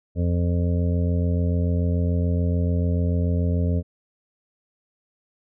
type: harmonic tone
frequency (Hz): 86.9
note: F2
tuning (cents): -8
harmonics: 1 / 2 / 3 / 5 / 6 / 7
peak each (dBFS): -20 / -26 / -30 / -34 / -36 / -37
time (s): 0.15-3.83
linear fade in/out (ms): 50
effects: none